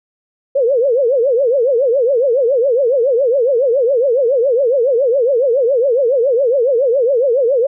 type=tone with vibrato; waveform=sine; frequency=508 Hz; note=B4; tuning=49 cents sharp; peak=-10 dBFS; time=0.55-7.67 s; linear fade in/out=10 ms; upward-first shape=triangle; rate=7.2 Hz; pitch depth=250 cents each way; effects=none